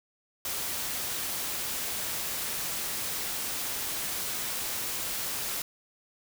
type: noise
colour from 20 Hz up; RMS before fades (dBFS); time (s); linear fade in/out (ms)
white; -33; 0.45-5.62; 2
effects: none